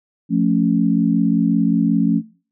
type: chord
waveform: sine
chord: F augmented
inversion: none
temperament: equal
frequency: 174.61 / 220 / 277.2 Hz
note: F3 / A3 / C#4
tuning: 0 / 0 / 0 cents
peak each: -18 dBFS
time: 0.29-2.22 s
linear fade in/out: 50 ms
effects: noise-tail reverb RT60 0.4 s tail -21 dB re dry